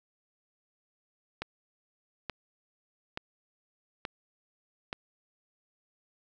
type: click train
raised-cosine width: 0.3 ms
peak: -18 dBFS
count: 5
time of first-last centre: 1.42-4.929 s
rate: 1.14 Hz
effects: none